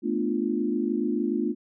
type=chord; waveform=sine; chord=B half-diminished seventh; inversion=third; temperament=equal with one note detuned; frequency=220 / 246.9 / 296.9 / 349.2 Hz; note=A3 / B3 / D4 / F4; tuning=0 / 0 / +19 / 0 cents; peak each=-29 dBFS; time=0.02-1.55 s; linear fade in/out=50 ms; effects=none